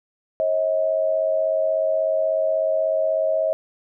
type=tone pair together; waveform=sine; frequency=541 / 637.4 Hz; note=C#5 / D#5; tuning=-42 / +42 cents; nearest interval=minor third; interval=284 cents; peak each=-24 / -19 dBFS; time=0.4-3.53 s; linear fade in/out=0 ms; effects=none